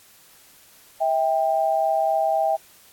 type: tone pair together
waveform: sine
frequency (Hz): 647.2 / 791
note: E5 / G5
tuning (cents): -32 / +15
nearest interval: minor third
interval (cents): 347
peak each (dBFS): -21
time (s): 1-2.57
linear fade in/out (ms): 20
effects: white hiss -52 dBFS RMS until 2.92 s + AAC 64 kbps